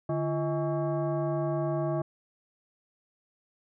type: tone with frequency modulation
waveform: sine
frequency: 146.83 Hz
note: D3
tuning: in tune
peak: -26 dBFS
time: 0.09-2.02 s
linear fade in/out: 5 ms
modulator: 488 Hz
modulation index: 1.3
effects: none